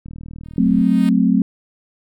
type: click train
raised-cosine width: 5 ms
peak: -22 dBFS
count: 31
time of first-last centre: 0.06-0.812 s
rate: 39.9 Hz
type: tone with exponential growth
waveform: 5% pulse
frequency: 310.1 Hz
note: D#4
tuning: 6 cents flat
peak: -19 dBFS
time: 0.44-1.09 s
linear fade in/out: 0 ms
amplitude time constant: 140 ms
type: chord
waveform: sine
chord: F# diminished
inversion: none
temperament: equal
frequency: 185 / 220 / 261.6 Hz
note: F#3 / A3 / C4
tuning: 0 / 0 / 0 cents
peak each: -16 dBFS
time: 0.58-1.42 s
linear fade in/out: 2 ms
effects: none